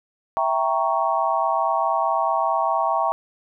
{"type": "chord", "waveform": "sine", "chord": "E diminished seventh", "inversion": "none", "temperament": "equal", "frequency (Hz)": [659.3, 784, 932.3, 1108.7], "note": ["E5", "G5", "Bb5", "Db6"], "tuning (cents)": [0, 0, 0, 0], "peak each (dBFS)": -24, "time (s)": [0.37, 3.12], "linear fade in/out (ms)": 0, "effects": []}